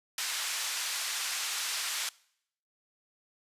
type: band-pass noise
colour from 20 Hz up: white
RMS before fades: -34 dBFS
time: 0.18-2.09 s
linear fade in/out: 2 ms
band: 1200 to 7300 Hz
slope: 12 dB/octave
effects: noise-tail reverb RT60 0.7 s tail -23 dB re dry + resampled to 32000 Hz